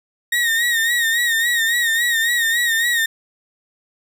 35% pulse tone with vibrato, 1864.7 Hz, A#6, in tune, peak -14 dBFS, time 0.32-3.06 s, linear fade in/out 5 ms, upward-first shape sine, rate 3.6 Hz, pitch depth 63 cents each way, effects none

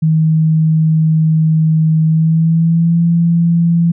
sine tone with pitch glide, 158.5 to 168.9 Hz, D#3 to E3, +32 to +42 cents, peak -8 dBFS, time 0.02-3.92 s, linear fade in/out 10 ms, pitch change +110 cents, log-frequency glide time 2.05-3 s, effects none

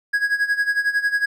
triangle tone with tremolo, 1656 Hz, G#6, 5 cents flat, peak -13 dBFS, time 0.13-1.26 s, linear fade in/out 10 ms, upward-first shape sine, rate 11 Hz, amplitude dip 80%, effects none

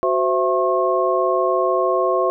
sine tone cluster, 371.7 / 518 / 665 / 1081 Hz, F#4 / C5 / E5 / C#6, +8 / -17 / +15 / -44 cents, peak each -21 dBFS, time 0.03-2.3 s, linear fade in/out 0 ms, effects none

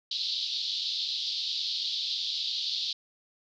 pink band-pass noise, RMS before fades -32 dBFS, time 0.11-2.93 s, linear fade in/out 5 ms, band 3500 to 4600 Hz, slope 48 dB/octave, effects none

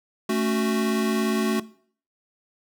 square chord, F# minor, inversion first, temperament equal, 220 / 277.2 / 370 Hz, A3 / C#4 / F#4, 0 / 0 / 0 cents, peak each -25 / -31 / -26 dBFS, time 0.29-1.6 s, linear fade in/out 5 ms, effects noise-tail reverb RT60 0.5 s tail -18 dB re dry

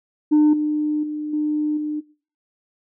sine tone with level steps, 301.5 Hz, D4, 46 cents sharp, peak -9 / -18 / -24 / -18 / -22 dBFS, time 0.31-2.01 s, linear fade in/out 20 ms, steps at 0.53 / 1.03 / 1.33 / 1.77 s, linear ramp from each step 5 ms, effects noise-tail reverb RT60 0.4 s tail -21 dB re dry + tanh soft clip ceiling -10 dBFS

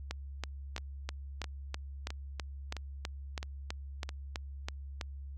two click trains, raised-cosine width 0.2 ms, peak -19 / -23 dBFS, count 16 / 6, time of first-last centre 0.11-5.012 / 0.78-4.091 s, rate 3.06 / 1.51 Hz, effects added 69 Hz sine -41 dBFS peak until 5.37 s

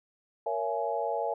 sine chord, A# half-diminished seventh, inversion none, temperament just, 466.2 / 559.4 / 671.3 / 839.1 Hz, A#4 / C#5 / E5 / G#5, 0 / +16 / +31 / +18 cents, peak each -34 / -34 / -33 / -33 dBFS, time 0.46-1.34 s, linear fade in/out 5 ms, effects none

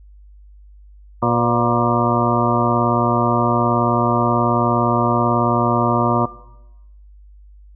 harmonic tone with a mistuned harmonic, 118.8 Hz, A#2, 33 cents sharp, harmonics 1 / 2 / 3 / 4 / 5 / 6 / 8 / 9 / 10, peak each -22 / -21 / -23 / -26 / -24 / -24 / -21 / -25 / -21 dBFS, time 1.22-6.26 s, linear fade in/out 10 ms, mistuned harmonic 4, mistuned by +71 cents, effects noise-tail reverb RT60 0.9 s tail -17 dB re dry + added 50 Hz sine -41 dBFS peak until 7.75 s

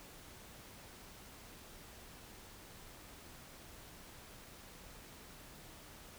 silence, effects pink hiss -55 dBFS RMS until 6.18 s

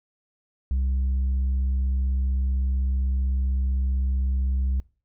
sine tone, 65.41 Hz, C2, in tune, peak -18 dBFS, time 0.71-4.8 s, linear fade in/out 0 ms, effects noise-tail reverb RT60 0.4 s tail -24 dB re dry + tanh soft clip ceiling -20 dBFS

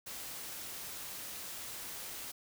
white noise, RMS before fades -44 dBFS, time 0.06-2.32 s, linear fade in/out 10 ms, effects none

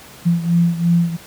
sine beating tone pair, 170 / 172.9 Hz, F3 / F3, -46 / -17 cents, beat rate 2.9 Hz, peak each -14 / -18 dBFS, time 0.25-1.17 s, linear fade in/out 20 ms, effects pink hiss -40 dBFS RMS until 1.26 s + high-pass 80 Hz 12 dB/octave

